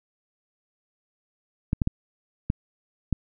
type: clicks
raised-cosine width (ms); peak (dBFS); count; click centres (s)
5; -10; 5; 1.731 / 1.818 / 1.874 / 2.501 / 3.127
effects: none